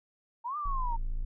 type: linear two-way sweep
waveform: sine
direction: up then down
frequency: 900 to 1217 to 900 Hz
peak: -32 dBFS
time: 0.44-0.97 s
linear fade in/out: 20 ms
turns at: 0.57 s
type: tone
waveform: triangle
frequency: 28.24 Hz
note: A0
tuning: 46 cents sharp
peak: -27 dBFS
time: 0.65-1.25 s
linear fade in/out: 10 ms
effects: none